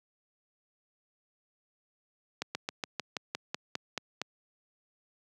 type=slowing click train; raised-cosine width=0.2 ms; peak=-15 dBFS; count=11; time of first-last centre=2.42-4.216 s; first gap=130 ms; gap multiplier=1.07; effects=high-pass 150 Hz 12 dB/octave